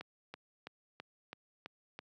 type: click train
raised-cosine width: 0.3 ms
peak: -28 dBFS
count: 7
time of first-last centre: 0.01-1.99 s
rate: 3.03 Hz
effects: high-pass 150 Hz 12 dB/octave